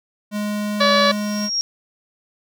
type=tone; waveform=square; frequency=208.3 Hz; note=G#3; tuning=5 cents sharp; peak=-22 dBFS; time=0.31-1.5 s; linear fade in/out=50 ms
type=harmonic tone; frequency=571 Hz; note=D5; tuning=49 cents flat; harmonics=1 / 2 / 3 / 4 / 5 / 6 / 7 / 8 / 9 / 10; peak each=-17 / -18 / -22 / -26 / -32 / -27 / -21 / -29 / -34 / -35 dBFS; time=0.8-1.12 s; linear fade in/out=10 ms
type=tone with exponential growth; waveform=sine; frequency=5588 Hz; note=F8; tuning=in tune; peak=-16 dBFS; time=0.87-1.61 s; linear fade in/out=0 ms; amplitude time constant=160 ms
effects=none